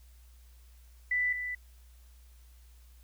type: tone pair in turn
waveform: sine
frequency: 1985 / 1985 Hz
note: B6 / B6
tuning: +8 / +8 cents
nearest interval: unison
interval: 0 cents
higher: neither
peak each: -26 / -33 dBFS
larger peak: first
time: 1.11-1.33 / 1.33-1.55 s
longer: neither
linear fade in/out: 5 ms
effects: added 60 Hz sine -53 dBFS peak until 3.03 s + white hiss -66 dBFS RMS until 3.03 s